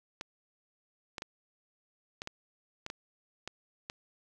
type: clicks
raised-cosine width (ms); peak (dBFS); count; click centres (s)
0.2; -21; 9; 0.211 / 1.182 / 1.221 / 2.219 / 2.274 / 2.864 / 2.901 / 3.476 / 3.899
effects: none